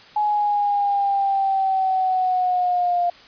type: linear sweep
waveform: sine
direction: down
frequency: 843 to 698.5 Hz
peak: -17 dBFS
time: 0.16-3.1 s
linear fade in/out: 5 ms
effects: white hiss -46 dBFS RMS until 3.27 s + resampled to 11025 Hz